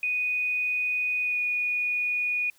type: tone with pitch glide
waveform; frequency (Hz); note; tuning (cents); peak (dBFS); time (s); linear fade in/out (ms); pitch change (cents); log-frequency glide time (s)
sine; 2483 to 2460; D#7 to D#7; -4 to -20; -24; 0.03-2.5; 2; -16; 1.21-1.4
effects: white hiss -61 dBFS RMS until 2.58 s